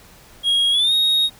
triangle tone with pitch glide, 3284 to 3751 Hz, G#7 to A#7, -20 to +10 cents, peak -13 dBFS, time 0.43-1.3 s, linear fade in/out 50 ms, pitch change +230 cents, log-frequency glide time 0.71-0.93 s, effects pink hiss -47 dBFS RMS until 1.39 s

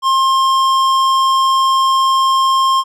triangle tone with tanh clipping, 1063 Hz, C6, 27 cents sharp, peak -12 dBFS, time 0.02-2.84 s, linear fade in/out 50 ms, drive 18 dB, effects none

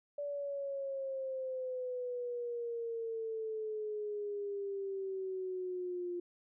sine exponential sweep, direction down, 579 to 350.1 Hz, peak -36 dBFS, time 0.18-6.2 s, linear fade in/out 5 ms, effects none

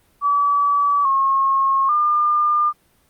sine tone with pitch steps, 1147 / 1084 / 1203 Hz, D6 / C#6 / D6, -41 / -39 / +41 cents, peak -14 dBFS, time 0.21-2.73 s, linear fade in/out 50 ms, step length 840 ms, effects pink hiss -59 dBFS RMS until 3.09 s + Opus 32 kbps

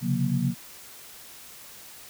sine tone cluster, 131.9 / 140.8 / 179.4 / 234.2 Hz, C3 / C#3 / F3 / A#3, +14 / +27 / +47 / +8 cents, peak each -28 dBFS, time 0.01-0.55 s, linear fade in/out 50 ms, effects white hiss -46 dBFS RMS until 2.09 s

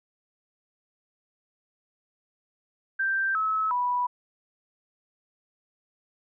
sine tone with pitch steps, 1570 / 1294 / 983 Hz, G6 / E6 / B5, +2 / -32 / -8 cents, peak -23 dBFS, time 2.99-4.07 s, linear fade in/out 10 ms, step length 360 ms, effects none

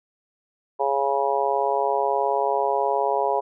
harmonic tone, 138.59 Hz, C#3, in tune, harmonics 3 / 4 / 5 / 6 / 7, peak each -26 / -26 / -26 / -26 / -26 dBFS, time 0.79-3.41 s, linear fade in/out 20 ms, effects none

